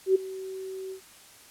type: tone with ADSR envelope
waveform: sine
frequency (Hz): 380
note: F#4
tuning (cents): +46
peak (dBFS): -15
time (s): 0.06-1.01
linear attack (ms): 91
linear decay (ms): 12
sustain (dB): -19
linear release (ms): 96
effects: white hiss -52 dBFS RMS until 1.5 s + low-pass 12000 Hz 12 dB/octave